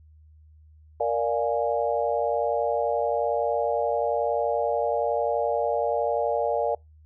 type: chord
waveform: sine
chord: Bb dominant seventh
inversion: none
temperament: equal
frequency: 466.2 / 587.3 / 698.5 / 830.6 Hz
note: Bb4 / D5 / F5 / Ab5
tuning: 0 / 0 / 0 / 0 cents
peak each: -27 / -26 / -28 / -30 dBFS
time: 1-6.75 s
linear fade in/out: 5 ms
effects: noise-tail reverb RT60 0.2 s tail -26 dB re dry + added 77 Hz sine -50 dBFS peak until 7.05 s